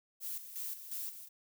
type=noise with tremolo; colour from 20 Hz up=violet; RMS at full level=-40 dBFS; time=0.2-1.29 s; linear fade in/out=50 ms; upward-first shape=square; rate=2.8 Hz; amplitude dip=65%; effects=none